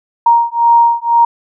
sine beating tone pair, 935 / 937 Hz, A#5 / A#5, +5 / +9 cents, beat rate 2 Hz, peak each -10 dBFS, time 0.26-1.25 s, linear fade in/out 5 ms, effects none

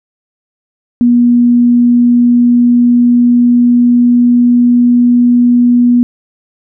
sine tone with pitch glide, 241 to 242.7 Hz, B3 to B3, -42 to -30 cents, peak -4 dBFS, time 1.01-6.03 s, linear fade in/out 0 ms, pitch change +12 cents, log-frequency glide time 1.41-5.16 s, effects none

